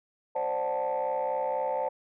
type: chord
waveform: sine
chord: D dominant seventh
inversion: third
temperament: equal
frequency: 523.3 / 587.3 / 740 / 880 Hz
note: C5 / D5 / F#5 / A5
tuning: 0 / 0 / 0 / 0 cents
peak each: -30 / -32 / -35 / -30 dBFS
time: 0.35-1.89 s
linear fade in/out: 10 ms
effects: tanh soft clip ceiling -21 dBFS